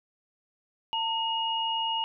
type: tone pair together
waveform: sine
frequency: 905 / 2873 Hz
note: A5 / F7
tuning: +48 / +48 cents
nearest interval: octave + minor sixth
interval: 2000 cents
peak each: -29 / -29 dBFS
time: 0.93-2.04 s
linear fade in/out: 0 ms
effects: none